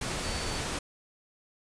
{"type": "tone in noise", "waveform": "sine", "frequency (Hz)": 4511, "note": "C#8", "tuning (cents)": 29, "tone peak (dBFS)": -41, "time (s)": [0.23, 0.59], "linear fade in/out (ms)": 5, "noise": "pink", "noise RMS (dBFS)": -33, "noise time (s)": [0.01, 0.79], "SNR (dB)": -11, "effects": ["resampled to 22050 Hz"]}